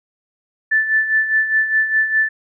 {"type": "tone with tremolo", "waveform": "sine", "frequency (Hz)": 1757, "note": "A6", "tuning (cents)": -3, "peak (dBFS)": -11, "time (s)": [0.71, 2.29], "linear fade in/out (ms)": 10, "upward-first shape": "sine", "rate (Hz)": 4.9, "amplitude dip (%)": 65, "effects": []}